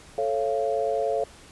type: chord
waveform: sine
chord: A augmented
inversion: none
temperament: just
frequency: 440 / 550 / 687.5 Hz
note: A4 / C#5 / E#5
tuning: 0 / -14 / -27 cents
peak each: -27 dBFS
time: 0.18-1.24 s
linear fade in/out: 2 ms
effects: pink hiss -49 dBFS RMS until 1.51 s + resampled to 24000 Hz